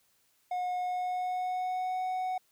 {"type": "tone with pitch glide", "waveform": "triangle", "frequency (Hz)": [724, 741.8], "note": ["F#5", "F#5"], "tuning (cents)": [-38, 4], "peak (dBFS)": -28, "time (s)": [0.51, 2.38], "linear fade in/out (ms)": 5, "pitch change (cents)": 42, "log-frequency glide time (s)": [0.79, 2.02], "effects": ["white hiss -70 dBFS RMS until 2.51 s"]}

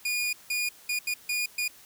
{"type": "tone bursts at uneven times", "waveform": "sawtooth", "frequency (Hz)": 2442, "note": "D#7", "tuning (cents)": -33, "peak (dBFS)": -23, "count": 6, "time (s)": [[0.05, 0.33], [0.5, 0.69], [0.89, 0.99], [1.07, 1.14], [1.29, 1.46], [1.58, 1.68]], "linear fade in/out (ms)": 5, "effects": ["white hiss -53 dBFS RMS until 1.85 s"]}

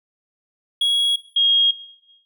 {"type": "tone pair in turn", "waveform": ["triangle", "sine"], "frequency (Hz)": [3322, 3263], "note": ["G#7", "G#7"], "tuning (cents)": [0, -31], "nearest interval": "unison", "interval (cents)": 31, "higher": "first", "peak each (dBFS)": -14, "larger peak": "neither", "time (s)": [[0.81, 1.16], [1.36, 1.71]], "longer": "neither", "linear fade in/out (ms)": 5, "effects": ["noise-tail reverb RT60 0.9 s tail -17 dB re dry"]}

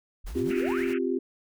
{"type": "exponential sweep", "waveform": "sine", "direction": "up", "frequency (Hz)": [30.87, 2489], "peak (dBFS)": -34, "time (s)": [0.24, 0.85], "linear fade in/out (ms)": 10}
{"type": "noise with tremolo", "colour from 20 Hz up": "pink", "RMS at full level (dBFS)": -44, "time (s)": [0.26, 0.94], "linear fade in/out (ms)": 10, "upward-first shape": "triangle", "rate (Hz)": 9.7, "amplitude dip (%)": 65}
{"type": "chord", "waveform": "sine", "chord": "C suspended fourth", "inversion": "none", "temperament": "equal", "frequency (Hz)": [261.6, 349.2, 392], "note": ["C4", "F4", "G4"], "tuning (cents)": [0, 0, 0], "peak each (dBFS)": -29, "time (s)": [0.35, 1.19], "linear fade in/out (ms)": 10}
{"type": "band-pass noise", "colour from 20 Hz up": "white", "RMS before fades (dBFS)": -40, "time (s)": [0.49, 0.99], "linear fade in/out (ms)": 20, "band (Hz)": [1300, 2800], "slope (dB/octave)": 96}
{"effects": []}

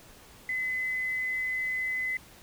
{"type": "tone with quantisation", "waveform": "sine", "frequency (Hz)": 2026, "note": "B6", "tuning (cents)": 44, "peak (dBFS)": -28, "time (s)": [0.49, 2.17], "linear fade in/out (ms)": 2, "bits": 9, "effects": ["pink hiss -53 dBFS RMS until 2.42 s"]}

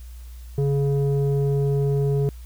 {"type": "tone with low-pass filter", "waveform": "square", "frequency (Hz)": 140, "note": "C#3", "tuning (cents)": 18, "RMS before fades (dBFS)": -21, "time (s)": [0.58, 2.29], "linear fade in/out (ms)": 0, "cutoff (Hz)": 400, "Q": 2, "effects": ["added 60 Hz sine -36 dBFS peak until 2.45 s", "white hiss -54 dBFS RMS until 2.45 s"]}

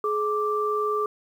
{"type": "tone pair together", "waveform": "sine", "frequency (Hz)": [422.6, 1174.7], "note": ["G#4", "D6"], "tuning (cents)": [30, 0], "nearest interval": "octave + tritone", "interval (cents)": 1770, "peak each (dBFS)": -25, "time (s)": [0.04, 1.06], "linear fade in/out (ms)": 2, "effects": ["9-bit"]}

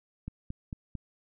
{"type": "click train", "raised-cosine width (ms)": 5, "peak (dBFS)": -24, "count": 4, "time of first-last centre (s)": [0.28, 0.953], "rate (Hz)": 4.46, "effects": []}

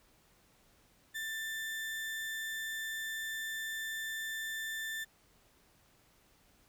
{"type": "tone", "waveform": "35% pulse", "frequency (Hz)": 1776, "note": "A6", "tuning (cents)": 16, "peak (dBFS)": -35, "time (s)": [1.14, 5.05], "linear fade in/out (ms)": 20, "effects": ["pink hiss -67 dBFS RMS until 6.68 s"]}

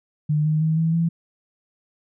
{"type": "tone with pitch steps", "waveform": "sine", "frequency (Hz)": [150.9, 154.69, 158.59, 162.57, 166.66], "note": ["D3", "D#3", "D#3", "E3", "E3"], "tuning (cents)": [47, -10, 33, -24, 19], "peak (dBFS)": -17, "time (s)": [0.29, 1.09], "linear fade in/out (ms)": 10, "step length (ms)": 160, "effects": []}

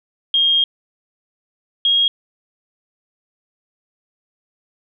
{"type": "tone pair in turn", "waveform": "sine", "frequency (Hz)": [3233, 3269], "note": ["G#7", "G#7"], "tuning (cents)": [-47, -28], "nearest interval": "unison", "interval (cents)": 19, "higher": "second", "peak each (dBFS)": [-12, -12], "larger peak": "neither", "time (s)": [[0.34, 0.64], [1.85, 2.08]], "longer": "first", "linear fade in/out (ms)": 2, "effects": []}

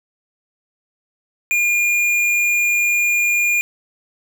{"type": "tone with tanh clipping", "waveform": "triangle", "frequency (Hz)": 2417, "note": "D7", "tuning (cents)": 49, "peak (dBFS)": -16, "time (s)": [1.51, 3.61], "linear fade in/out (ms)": 0, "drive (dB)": 17, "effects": []}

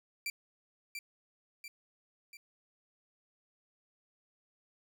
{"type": "tone with echo", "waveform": "sawtooth", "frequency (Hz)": 2349, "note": "D7", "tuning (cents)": 0, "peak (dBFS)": -31, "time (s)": [0.26, 0.3], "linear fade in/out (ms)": 2, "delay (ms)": 690, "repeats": 3, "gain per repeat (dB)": -5, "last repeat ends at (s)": 2.37, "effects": []}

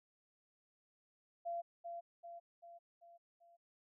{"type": "tone with echo", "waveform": "sine", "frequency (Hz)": 685, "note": "F5", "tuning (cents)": -34, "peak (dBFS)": -38, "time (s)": [1.45, 1.62], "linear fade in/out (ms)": 20, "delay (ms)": 390, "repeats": 5, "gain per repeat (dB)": -5, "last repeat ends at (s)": 3.57, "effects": []}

